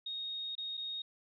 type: tone with dropouts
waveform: sine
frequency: 3729 Hz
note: A#7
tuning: in tune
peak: -37 dBFS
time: 0.06-1.02 s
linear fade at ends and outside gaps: 5 ms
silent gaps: 0.553-0.579 / 0.771-0.775 s
effects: none